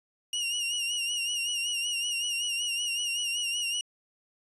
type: tone with vibrato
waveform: sawtooth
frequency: 2844 Hz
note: F7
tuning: 31 cents sharp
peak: -25 dBFS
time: 0.33-3.81 s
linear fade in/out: 2 ms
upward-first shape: sine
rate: 5.3 Hz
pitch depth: 59 cents each way
effects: resampled to 24000 Hz + 11-bit